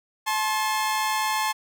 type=tone pair together; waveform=sawtooth; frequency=866.1 / 1064 Hz; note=A5 / C6; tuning=-28 / +29 cents; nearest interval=major third; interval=357 cents; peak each=-21 / -23 dBFS; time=0.26-1.53 s; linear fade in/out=20 ms; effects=none